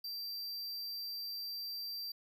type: tone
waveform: square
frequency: 4699 Hz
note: D8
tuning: in tune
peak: -40 dBFS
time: 0.04-2.12 s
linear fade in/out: 5 ms
effects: none